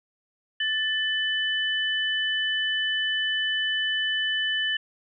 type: tone pair together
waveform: sine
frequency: 1760 / 3000 Hz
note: A6 / F#7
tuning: 0 / +23 cents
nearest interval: major sixth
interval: 923 cents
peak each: -26 dBFS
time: 0.6-4.77 s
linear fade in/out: 5 ms
effects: none